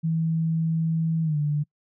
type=tone with pitch glide; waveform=sine; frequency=162.4 to 148.06 Hz; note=E3 to D3; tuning=-26 to +14 cents; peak=-21 dBFS; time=0.03-1.64 s; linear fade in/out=20 ms; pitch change=-160 cents; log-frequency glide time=1.23-1.37 s; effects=noise-tail reverb RT60 0.1 s tail -26 dB re dry